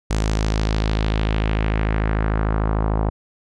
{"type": "tone with low-pass filter sweep", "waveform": "sawtooth", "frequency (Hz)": 53.4, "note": "G#1", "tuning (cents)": 49, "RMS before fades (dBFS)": -20, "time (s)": [0.1, 3.1], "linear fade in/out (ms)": 10, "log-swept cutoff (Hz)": [7500, 900], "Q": 1.7, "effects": []}